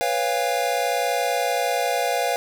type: chord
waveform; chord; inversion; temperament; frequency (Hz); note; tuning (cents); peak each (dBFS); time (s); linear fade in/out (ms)
square; C# dominant seventh; third; equal with one note detuned; 493.9 / 554.4 / 698.5 / 809.3; B4 / C#5 / E#5 / G#5; 0 / 0 / 0 / -45; -28 / -28 / -25 / -28; 0.01-2.36; 0
effects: none